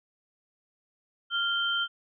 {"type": "tone pair together", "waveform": "sine", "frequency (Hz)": [1396.9, 3127], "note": ["F6", "G7"], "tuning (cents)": [0, -5], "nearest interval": "octave + major second", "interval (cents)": 1395, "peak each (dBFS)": -28, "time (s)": [1.3, 1.88], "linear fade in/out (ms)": 50, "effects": []}